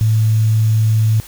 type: tone with quantisation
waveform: sine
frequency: 110 Hz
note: A2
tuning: in tune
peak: -10 dBFS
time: 0.01-1.2 s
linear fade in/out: 0 ms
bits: 6
effects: added 50 Hz sine -45 dBFS peak until 1.27 s + white hiss -38 dBFS RMS until 1.27 s